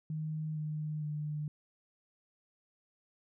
sine tone with pitch steps, 155.56 / 152.89 / 150.26 Hz, D#3 / D#3 / D3, 0 / -30 / +40 cents, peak -34 dBFS, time 0.1-1.48 s, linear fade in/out 2 ms, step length 460 ms, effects none

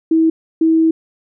sine tone pair in turn, 323.3 / 323.3 Hz, E4 / E4, -34 / -34 cents, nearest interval unison, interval 0 cents, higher neither, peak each -9 dBFS, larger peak neither, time 0.11-0.3 / 0.61-0.91 s, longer second, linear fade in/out 5 ms, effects none

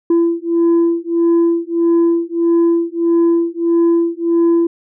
sine beating tone pair, 336.6 / 338.2 Hz, E4 / E4, +36 / +44 cents, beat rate 1.6 Hz, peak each -12 dBFS, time 0.1-4.67 s, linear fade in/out 5 ms, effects tanh soft clip ceiling -8 dBFS

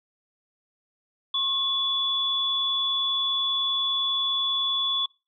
sine tone pair together, 1082 / 3435 Hz, C#6 / A7, -42 / -42 cents, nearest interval octave + minor sixth, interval 2000 cents, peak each -33 / -23 dBFS, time 1.34-5.06 s, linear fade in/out 5 ms, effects noise-tail reverb RT60 0.3 s tail -23 dB re dry

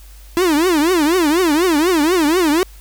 45% pulse tone with vibrato, 329.6 Hz, E4, in tune, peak -12 dBFS, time 0.37-2.63 s, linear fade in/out 0 ms, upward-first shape triangle, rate 4.1 Hz, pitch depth 270 cents each way, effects added 50 Hz sine -37 dBFS peak until 2.8 s + white hiss -47 dBFS RMS until 2.8 s

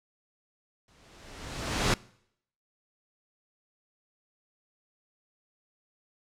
pink noise with exponential growth, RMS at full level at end -23 dBFS, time 0.88-1.94 s, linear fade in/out 2 ms, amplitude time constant 230 ms, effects noise-tail reverb RT60 0.7 s tail -23 dB re dry + low-pass 7000 Hz 12 dB/octave

